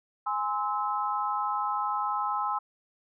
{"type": "chord", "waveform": "sine", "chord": "Ab augmented", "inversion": "none", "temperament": "just", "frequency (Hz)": [830.6, 1038.3, 1297.8], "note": ["Ab5", "C6", "E6"], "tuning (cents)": [0, -14, -27], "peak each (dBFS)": [-31, -31, -31], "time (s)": [0.26, 2.59], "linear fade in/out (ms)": 10, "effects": []}